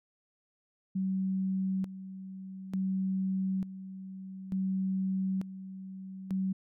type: tone with tremolo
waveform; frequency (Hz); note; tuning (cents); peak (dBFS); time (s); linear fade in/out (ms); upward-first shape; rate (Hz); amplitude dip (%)
sine; 190; F#3; +46; -28; 0.95-6.53; 10; square; 0.56; 75
effects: none